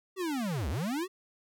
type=linear two-way sweep; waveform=square; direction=down then up; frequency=392 to 59.5 to 392 Hz; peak=-31 dBFS; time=0.16-1.08 s; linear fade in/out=50 ms; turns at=0.69 s; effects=none